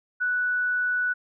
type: tone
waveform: sine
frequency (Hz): 1480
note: F#6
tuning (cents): 0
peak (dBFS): -22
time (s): 0.2-1.14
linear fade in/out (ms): 20
effects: none